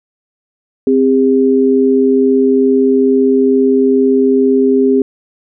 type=tone pair together; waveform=sine; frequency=261.6 / 403.9 Hz; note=C4 / G#4; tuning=0 / -48 cents; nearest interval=minor sixth; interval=752 cents; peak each=-10 dBFS; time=0.87-5.02 s; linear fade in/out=2 ms; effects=none